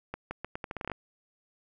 accelerating click train, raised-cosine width 0.5 ms, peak -20 dBFS, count 12, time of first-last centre 0.14-0.917 s, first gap 170 ms, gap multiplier 0.8, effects none

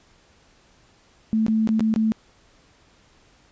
sine tone with dropouts, 220 Hz, A3, in tune, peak -17 dBFS, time 1.33-2.12 s, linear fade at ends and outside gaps 0 ms, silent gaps 1.465-1.482 / 1.674-1.69 / 1.795-1.806 / 1.94-1.961 s, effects pink hiss -57 dBFS RMS until 3.51 s + resampled to 16000 Hz

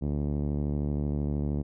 5% pulse tone with low-pass filter, 73 Hz, D2, 10 cents flat, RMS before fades -29 dBFS, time 0.01-1.63 s, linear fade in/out 20 ms, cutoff 210 Hz, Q 0.79, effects none

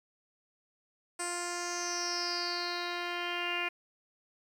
10% pulse tone with low-pass filter sweep, 350 Hz, F4, 4 cents sharp, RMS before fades -35 dBFS, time 1.19-3.69 s, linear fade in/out 10 ms, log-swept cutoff 8400 to 2600 Hz, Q 8.5, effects 10-bit

